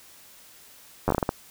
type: slowing click train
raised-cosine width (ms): 1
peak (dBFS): -8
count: 8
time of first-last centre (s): 1.08-1.291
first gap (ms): 10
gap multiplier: 1.36
effects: white hiss -51 dBFS RMS until 1.5 s